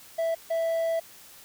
triangle tone bursts at uneven times, 659.3 Hz, E5, in tune, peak -22 dBFS, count 2, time 0.18-0.35 / 0.5-1 s, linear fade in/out 10 ms, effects white hiss -50 dBFS RMS until 1.44 s

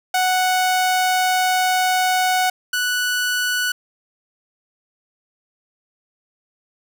sawtooth tone pair in turn, 740 / 1480 Hz, F#5 / F#6, 0 / 0 cents, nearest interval octave, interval 1200 cents, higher second, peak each -12 / -15 dBFS, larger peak first, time 0.14-2.5 / 2.73-3.72 s, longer first, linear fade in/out 5 ms, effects none

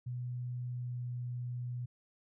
sine tone with pitch glide, 123.47 to 122.76 Hz, B2 to B2, 0 to -10 cents, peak -36 dBFS, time 0.06-1.86 s, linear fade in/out 10 ms, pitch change -10 cents, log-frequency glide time 0.68-1.03 s, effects none

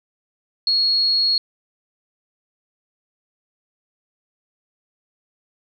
sine tone, 4316 Hz, C#8, 47 cents flat, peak -15 dBFS, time 0.67-1.38 s, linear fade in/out 2 ms, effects none

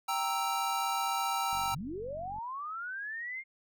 square chord, E diminished, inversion first, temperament equal, 784 / 932.3 / 1318.5 Hz, G5 / Bb5 / E6, 0 / 0 / 0 cents, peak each -35 dBFS, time 0.08-1.75 s, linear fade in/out 10 ms
click train, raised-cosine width 5 ms, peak -38 dBFS, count 41, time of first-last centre 1.53-2.385 s, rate 46.8 Hz
sine linear sweep, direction up, 79 to 2145 Hz, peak -36 dBFS, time 1.71-3.44 s, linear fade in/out 50 ms
effects none

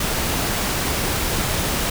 pink noise, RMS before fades -22 dBFS, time 0-1.9 s, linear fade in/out 5 ms, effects none

